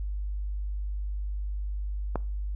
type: click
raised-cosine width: 1 ms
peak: -14 dBFS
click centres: 2.157 s
effects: noise-tail reverb RT60 0.4 s tail -23 dB re dry + added 50 Hz sine -29 dBFS peak until 2.55 s